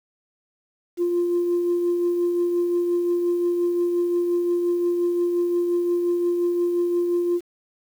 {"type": "tone with tremolo", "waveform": "sine", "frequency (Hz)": 349.2, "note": "F4", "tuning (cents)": 0, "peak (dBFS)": -16, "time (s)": [0.97, 7.41], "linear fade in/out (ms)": 50, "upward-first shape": "triangle", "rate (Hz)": 5.7, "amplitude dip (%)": 40, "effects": ["tanh soft clip ceiling -15 dBFS", "8-bit"]}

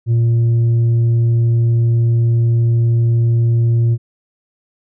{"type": "tone with tanh clipping", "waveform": "sine", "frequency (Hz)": 116.54, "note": "A#2", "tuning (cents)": 0, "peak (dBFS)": -11, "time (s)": [0.06, 3.98], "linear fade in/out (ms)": 50, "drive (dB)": 3, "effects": []}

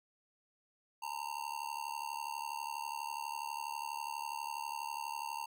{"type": "tone with amplitude modulation", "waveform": "square", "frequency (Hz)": 916, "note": "A#5", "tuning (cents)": -31, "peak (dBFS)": -35, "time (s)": [1.02, 5.46], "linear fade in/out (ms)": 10, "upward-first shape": "sine", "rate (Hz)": 72.2, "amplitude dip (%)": 100, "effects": []}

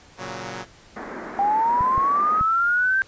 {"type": "chord", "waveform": "5% pulse", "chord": "F# major", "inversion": "first", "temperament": "equal", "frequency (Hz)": [116.54, 138.59, 185], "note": ["A#2", "C#3", "F#3"], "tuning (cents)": [0, 0, 0], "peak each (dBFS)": [-24, -26, -23], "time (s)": [0.17, 0.66], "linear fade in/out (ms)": 50}
{"type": "band-pass noise", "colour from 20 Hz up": "pink", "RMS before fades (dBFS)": -35, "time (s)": [0.96, 2.41], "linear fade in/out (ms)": 5, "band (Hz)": [200, 2000], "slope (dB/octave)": 48}
{"type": "linear sweep", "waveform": "sine", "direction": "up", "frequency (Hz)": [788, 1579], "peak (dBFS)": -17, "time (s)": [1.39, 3.02], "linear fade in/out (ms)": 0}
{"type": "clicks", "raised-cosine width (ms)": 5, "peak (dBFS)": -17, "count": 3, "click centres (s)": [1.809, 1.979, 2.411]}
{"effects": ["pink hiss -50 dBFS RMS until 3.07 s", "resampled to 16000 Hz"]}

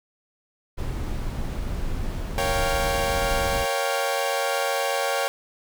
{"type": "noise", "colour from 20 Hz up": "brown", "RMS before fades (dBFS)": -28, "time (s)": [0.77, 3.66], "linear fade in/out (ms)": 20}
{"type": "chord", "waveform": "sawtooth", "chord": "G half-diminished seventh", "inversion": "first", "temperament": "equal", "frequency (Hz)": [466.2, 554.4, 698.5, 784], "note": ["Bb4", "Db5", "F5", "G5"], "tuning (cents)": [0, 0, 0, 0], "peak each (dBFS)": [-27, -22, -27, -24], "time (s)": [2.38, 5.28], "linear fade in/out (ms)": 0}
{"effects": []}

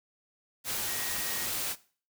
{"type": "tone in noise", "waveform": "sine", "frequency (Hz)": 1885, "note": "A#6", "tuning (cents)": 19, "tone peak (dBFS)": -42, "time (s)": [0.85, 1.49], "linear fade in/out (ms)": 50, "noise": "white", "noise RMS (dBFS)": -33, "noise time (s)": [0.64, 1.76], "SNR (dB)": -12, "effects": ["noise-tail reverb RT60 0.4 s tail -18 dB re dry"]}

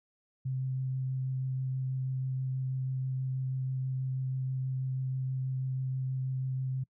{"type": "tone with vibrato", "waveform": "sine", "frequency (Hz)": 130.81, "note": "C3", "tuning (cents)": 0, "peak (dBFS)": -30, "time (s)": [0.45, 6.84], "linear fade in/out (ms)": 10, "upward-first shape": "sine", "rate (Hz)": 6.2, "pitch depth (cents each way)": 9, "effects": ["noise-tail reverb RT60 0.1 s tail -25 dB re dry"]}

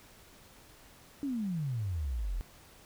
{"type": "exponential sweep", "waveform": "sine", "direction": "down", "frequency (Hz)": [293.7, 38.89], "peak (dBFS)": -31, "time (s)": [1.23, 2.41], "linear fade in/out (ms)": 0, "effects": ["pink hiss -57 dBFS RMS until 2.85 s"]}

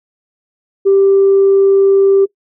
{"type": "tone", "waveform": "sine", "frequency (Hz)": 392, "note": "G4", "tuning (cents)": 0, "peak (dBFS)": -5, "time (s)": [0.85, 2.26], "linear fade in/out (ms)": 20, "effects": ["noise-tail reverb RT60 0.1 s tail -20 dB re dry", "tanh soft clip ceiling -2 dBFS"]}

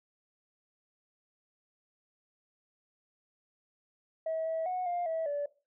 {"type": "tone with pitch steps", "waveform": "sine", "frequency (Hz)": [644, 648, 733, 703, 649, 578], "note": ["E5", "E5", "F#5", "F5", "E5", "D5"], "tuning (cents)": [-41, -30, -16, 11, -27, -28], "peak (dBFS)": -29, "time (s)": [4.26, 5.46], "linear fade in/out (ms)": 5, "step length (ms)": 200, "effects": ["noise-tail reverb RT60 0.3 s tail -17 dB re dry", "tanh soft clip ceiling -27 dBFS"]}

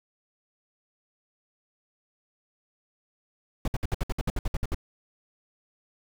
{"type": "noise bursts", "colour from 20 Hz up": "brown", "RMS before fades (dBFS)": -26, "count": 13, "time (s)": [3.65, 4.746], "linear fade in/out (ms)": 2, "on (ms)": 28, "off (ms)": 61, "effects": []}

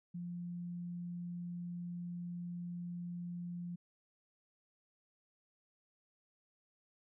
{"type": "tone", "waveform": "sine", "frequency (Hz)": 174.61, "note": "F3", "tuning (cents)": 0, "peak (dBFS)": -40, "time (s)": [0.14, 3.76], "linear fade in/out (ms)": 10, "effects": []}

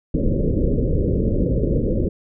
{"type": "low-pass noise", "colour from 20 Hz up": "pink", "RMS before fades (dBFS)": -19, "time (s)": [0.14, 2.09], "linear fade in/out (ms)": 5, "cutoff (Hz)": 560, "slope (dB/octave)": 96, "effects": []}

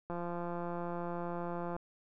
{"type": "click train", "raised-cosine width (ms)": 1, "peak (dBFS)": -26, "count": 289, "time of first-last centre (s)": [0.1, 1.765], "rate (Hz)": 173, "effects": []}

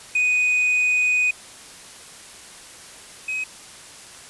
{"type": "tone pair in turn", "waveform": "triangle", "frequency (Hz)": [2489, 2533], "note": ["D#7", "D#7"], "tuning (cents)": [0, 30], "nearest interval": "unison", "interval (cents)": 30, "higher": "second", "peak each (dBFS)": [-15, -22], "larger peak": "first", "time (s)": [[0.15, 1.31], [3.28, 3.44]], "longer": "first", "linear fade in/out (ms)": 5, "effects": ["white hiss -42 dBFS RMS until 4.29 s", "resampled to 24000 Hz"]}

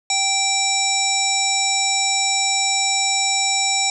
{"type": "harmonic tone", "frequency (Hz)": 780, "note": "G5", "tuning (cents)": -9, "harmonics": [1, 3, 5, 7, 9, 10], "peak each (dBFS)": [-24, -24, -24, -24, -24, -24], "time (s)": [0.1, 3.9], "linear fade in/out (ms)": 2, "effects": []}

